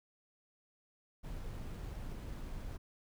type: noise with sample-and-hold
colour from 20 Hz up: brown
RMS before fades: -43 dBFS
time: 1.23-2.78 s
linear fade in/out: 20 ms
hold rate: 11025 Hz
effects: none